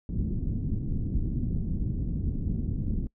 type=low-pass noise; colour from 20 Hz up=pink; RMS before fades=-29 dBFS; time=0.09-3.07 s; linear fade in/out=2 ms; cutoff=260 Hz; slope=24 dB/octave; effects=noise-tail reverb RT60 0.1 s tail -23 dB re dry